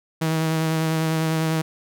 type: tone with vibrato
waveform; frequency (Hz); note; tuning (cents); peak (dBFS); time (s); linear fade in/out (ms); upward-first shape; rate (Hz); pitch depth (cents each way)
sawtooth; 160; D#3; +49; -16; 0.21-1.62; 10; sine; 10; 18
effects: none